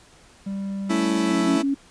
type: tone with pitch glide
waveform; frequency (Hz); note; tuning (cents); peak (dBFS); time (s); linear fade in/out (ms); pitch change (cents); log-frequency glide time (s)
triangle; 196.4 to 184.31; G3 to F#3; +4 to -6; -24; 0.46-1.57; 10; -110; 1.19-1.39
type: chord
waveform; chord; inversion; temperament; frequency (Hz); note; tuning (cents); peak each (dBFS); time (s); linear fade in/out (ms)
40% pulse; A major; none; equal; 220 / 277.2 / 329.6; A3 / C#4 / E4; 0 / 0 / 0; -25 / -26 / -22; 0.89-1.63; 20
type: tone bursts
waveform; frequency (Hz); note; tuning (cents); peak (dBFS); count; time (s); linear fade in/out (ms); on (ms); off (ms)
sine; 277.2; C#4; 0; -19; 3; 1.31-1.746; 10; 120; 38
effects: pink hiss -52 dBFS RMS until 1.9 s + resampled to 22050 Hz